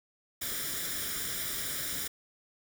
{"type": "noise with comb filter", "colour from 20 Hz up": "white", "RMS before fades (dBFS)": -35, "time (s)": [0.41, 2.08], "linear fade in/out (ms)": 10, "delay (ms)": 0.56, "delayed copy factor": 0.7, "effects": []}